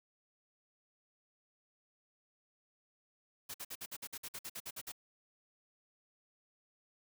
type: noise bursts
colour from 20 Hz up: white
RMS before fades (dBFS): -44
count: 14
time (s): 3.49-4.921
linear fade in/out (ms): 10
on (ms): 53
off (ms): 53
effects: none